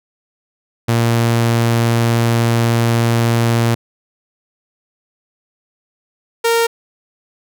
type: tone pair in turn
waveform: sawtooth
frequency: 116.54 / 462.3 Hz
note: A#2 / A#4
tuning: 0 / -14 cents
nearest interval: 2 octaves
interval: 2386 cents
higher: second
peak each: -8 dBFS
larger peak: neither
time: 0.88-3.75 / 6.44-6.67 s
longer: first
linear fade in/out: 10 ms
effects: none